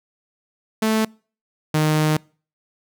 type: tone pair in turn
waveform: sawtooth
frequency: 219.3 / 154.18 Hz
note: A3 / D#3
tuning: -6 / -15 cents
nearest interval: tritone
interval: 609 cents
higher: first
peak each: -13 / -12 dBFS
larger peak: second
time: 0.82-1.05 / 1.74-2.17 s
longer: second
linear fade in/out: 5 ms
effects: noise-tail reverb RT60 0.4 s tail -26 dB re dry